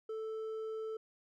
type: tone with hard clipping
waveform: sine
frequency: 440 Hz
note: A4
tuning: in tune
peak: -39 dBFS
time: 0.09-0.97 s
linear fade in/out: 5 ms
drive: 4 dB
effects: none